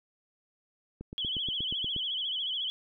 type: click train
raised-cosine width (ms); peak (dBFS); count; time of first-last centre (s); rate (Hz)
3; -27; 9; 1.01-1.964; 8.39
type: tone with vibrato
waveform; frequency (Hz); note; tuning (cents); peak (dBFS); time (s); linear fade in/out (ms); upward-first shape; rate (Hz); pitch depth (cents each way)
sine; 3179; G7; +24; -30; 1.18-2.7; 0; sine; 14; 110
effects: none